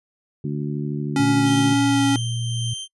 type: harmonic tone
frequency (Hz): 73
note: D2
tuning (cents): -10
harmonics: 2 / 3 / 4 / 5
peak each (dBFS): -25 / -29 / -31 / -33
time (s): 0.44-1.74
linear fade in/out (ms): 5
type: tone with vibrato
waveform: square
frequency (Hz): 278.5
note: C#4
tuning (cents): +8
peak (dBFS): -17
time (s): 1.16-2.16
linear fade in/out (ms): 2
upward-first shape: sine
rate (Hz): 1.9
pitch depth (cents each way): 9
type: tone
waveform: sine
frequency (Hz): 116.54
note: A#2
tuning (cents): 0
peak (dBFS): -23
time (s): 1.19-2.74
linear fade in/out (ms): 10
type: tone with tremolo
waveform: sawtooth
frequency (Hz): 3136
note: G7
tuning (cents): 0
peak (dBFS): -24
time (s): 1.43-2.88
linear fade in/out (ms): 50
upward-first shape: triangle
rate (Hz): 1.8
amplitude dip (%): 45
effects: noise-tail reverb RT60 0.1 s tail -24 dB re dry + resampled to 24000 Hz